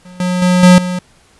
square tone with level steps, 180.7 Hz, F#3, 41 cents flat, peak -34 / -14 / -9 / -3 / -17 dBFS, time 0.05-0.99 s, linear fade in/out 5 ms, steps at 0.2 / 0.42 / 0.63 / 0.78 s, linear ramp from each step 2 ms, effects pink hiss -49 dBFS RMS until 1.39 s + resampled to 24000 Hz

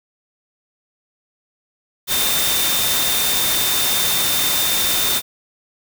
sine tone in noise, 3612 Hz, A7, 45 cents sharp, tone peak -22 dBFS, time 2.07-5.22 s, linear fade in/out 50 ms, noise white, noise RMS -19 dBFS, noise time 2.07-5.22 s, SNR -6 dB, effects none

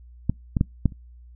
clicks, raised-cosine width 5 ms, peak -8 / -9 / -6 / -6 / -29 dBFS, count 5, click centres 0.296 / 0.568 / 0.611 / 0.857 / 0.922 s, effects noise-tail reverb RT60 0.2 s tail -26 dB re dry + added 60 Hz sine -44 dBFS peak until 1.35 s

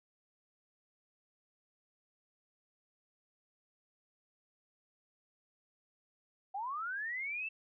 sine linear sweep, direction up, 745 to 2683 Hz, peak -36 dBFS, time 6.54-7.49 s, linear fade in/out 10 ms, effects none

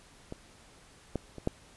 clicks, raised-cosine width 2 ms, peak -25 / -17 / -28 / -14 dBFS, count 4, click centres 0.324 / 1.157 / 1.383 / 1.474 s, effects pink hiss -57 dBFS RMS until 1.76 s + resampled to 24000 Hz

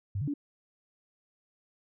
sine tone with pitch steps, 99 / 143.3 / 287.9 Hz, G2 / D3 / D4, +18 / -42 / -34 cents, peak -29 dBFS, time 0.15-0.339 s, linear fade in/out 5 ms, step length 63 ms, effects none

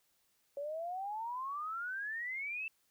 sine exponential sweep, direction up, 556 to 2680 Hz, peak -37 dBFS, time 0.57-2.68 s, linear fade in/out 2 ms, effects white hiss -75 dBFS RMS until 2.9 s

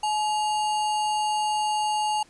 sine tone with sample-and-hold, 851 Hz, G#5, 42 cents sharp, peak -22 dBFS, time 0.03-2.23 s, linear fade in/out 5 ms, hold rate 3675 Hz, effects pink hiss -56 dBFS RMS until 2.29 s + resampled to 24000 Hz

